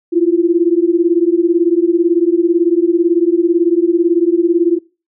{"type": "beating tone pair", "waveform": "sine", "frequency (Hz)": [333.2, 351.2], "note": ["E4", "F4"], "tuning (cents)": [19, 10], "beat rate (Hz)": 18, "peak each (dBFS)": -12, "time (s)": [0.12, 4.79], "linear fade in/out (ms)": 20, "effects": ["noise-tail reverb RT60 0.3 s tail -21 dB re dry"]}